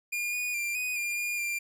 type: tone with pitch steps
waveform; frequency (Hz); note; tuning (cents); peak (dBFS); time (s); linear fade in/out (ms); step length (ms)
45% pulse; 2419 / 2460 / 2379 / 2488 / 2402 / 2421 / 2381; D#7 / D#7 / D7 / D#7 / D7 / D#7 / D7; -49 / -20 / +22 / -1 / +38 / -48 / +23; -29; 0.12-1.59; 10; 210
effects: none